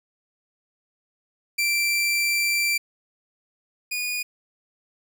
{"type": "tone pair in turn", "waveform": "sawtooth", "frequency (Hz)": [2349, 2457], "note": ["D7", "D#7"], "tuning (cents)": [0, -22], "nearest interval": "minor second", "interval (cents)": 78, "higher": "second", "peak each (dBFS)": [-17, -22], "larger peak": "first", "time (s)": [[1.58, 2.78], [3.91, 4.23]], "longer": "first", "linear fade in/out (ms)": 10, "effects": []}